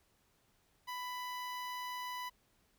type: tone with notch filter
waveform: sawtooth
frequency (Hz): 994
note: B5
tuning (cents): +11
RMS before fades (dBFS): -42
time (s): 0.87-2.3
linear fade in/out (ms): 20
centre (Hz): 8100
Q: 1.4
effects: pink hiss -73 dBFS RMS until 2.78 s